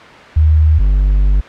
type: tone pair in turn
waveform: sine / triangle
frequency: 77.78 / 49 Hz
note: D#2 / G1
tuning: 0 / 0 cents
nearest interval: minor sixth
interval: 800 cents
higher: first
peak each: -6 dBFS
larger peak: neither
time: 0.36-0.79 / 0.79-1.41 s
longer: second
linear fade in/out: 10 ms
effects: white hiss -34 dBFS RMS until 1.48 s + low-pass 2000 Hz 12 dB/octave